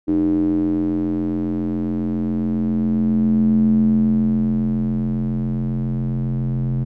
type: tone with band-pass filter sweep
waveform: square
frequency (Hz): 43.65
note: F1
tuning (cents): 0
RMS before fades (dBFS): -19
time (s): 0.07-6.85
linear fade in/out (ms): 20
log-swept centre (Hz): 310 to 160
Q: 8.2
effects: none